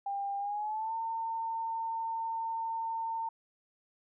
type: tone with pitch glide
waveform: sine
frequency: 798 to 906.1 Hz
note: G5 to A#5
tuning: +31 to -49 cents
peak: -32 dBFS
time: 0.06-3.29 s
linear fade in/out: 5 ms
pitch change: +220 cents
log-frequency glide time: 0.38-0.96 s
effects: none